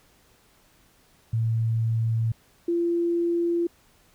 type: tone pair in turn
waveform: sine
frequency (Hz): 113.3 / 342.1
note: A#2 / F4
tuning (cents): -49 / -36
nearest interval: octave + perfect fifth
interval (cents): 1913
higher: second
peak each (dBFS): -21 / -21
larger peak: neither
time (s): 1.33-2.32 / 2.68-3.67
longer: neither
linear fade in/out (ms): 5
effects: pink hiss -60 dBFS RMS until 4.14 s